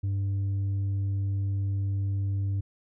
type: tone with tanh clipping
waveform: sine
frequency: 98.5 Hz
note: G2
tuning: 9 cents sharp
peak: -26 dBFS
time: 0.03-2.61 s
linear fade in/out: 10 ms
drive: 3 dB
effects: none